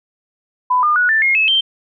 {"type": "tone with pitch steps", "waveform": "sine", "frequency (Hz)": [1000, 1210, 1464.1, 1771.5, 2144, 2594, 3138], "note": ["B5", "D#6", "F#6", "A6", "C7", "E7", "G7"], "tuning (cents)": [21, -49, -19, 11, 42, -28, 1], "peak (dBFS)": -11, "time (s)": [0.7, 1.61], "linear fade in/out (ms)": 10, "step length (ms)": 130, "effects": []}